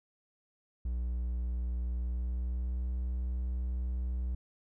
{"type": "tone with pitch glide", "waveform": "triangle", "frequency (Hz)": [60.5, 61.99], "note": ["B1", "B1"], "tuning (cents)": [-35, 7], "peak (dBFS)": -29, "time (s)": [0.85, 4.35], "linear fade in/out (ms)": 5, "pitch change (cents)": 42, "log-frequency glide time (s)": [1.96, 2.86], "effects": []}